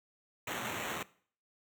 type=noise with sample-and-hold; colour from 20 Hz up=white; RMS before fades=-38 dBFS; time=0.47-1.03 s; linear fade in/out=5 ms; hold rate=4900 Hz; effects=noise-tail reverb RT60 0.5 s tail -20 dB re dry + high-pass 100 Hz 12 dB/octave